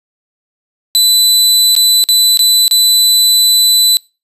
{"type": "tone with dropouts", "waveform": "sawtooth", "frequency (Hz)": 4000, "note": "B7", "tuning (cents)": 21, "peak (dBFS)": -3, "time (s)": [0.95, 3.97], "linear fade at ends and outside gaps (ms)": 0, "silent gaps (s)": [[1.752, 1.764], [2.039, 2.088], [2.373, 2.392], [2.68, 2.711]], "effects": ["noise-tail reverb RT60 0.3 s tail -26 dB re dry", "resampled to 32000 Hz"]}